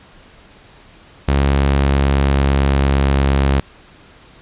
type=tone with pitch glide; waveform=sawtooth; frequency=69.3 to 68.46 Hz; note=C#2 to C#2; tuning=0 to -21 cents; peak=-8 dBFS; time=1.28-3.6 s; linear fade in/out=5 ms; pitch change=-21 cents; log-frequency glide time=1.43-3.46 s; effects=pink hiss -45 dBFS RMS until 4.41 s + resampled to 8000 Hz